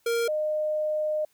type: tone pair in turn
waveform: square / sine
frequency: 466.2 / 612.1 Hz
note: A#4 / D#5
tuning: 0 / -28 cents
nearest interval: perfect fourth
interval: 472 cents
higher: second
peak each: -24 / -24 dBFS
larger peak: neither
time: 0.06-0.28 / 0.28-1.25 s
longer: second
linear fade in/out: 5 ms
effects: white hiss -67 dBFS RMS until 1.33 s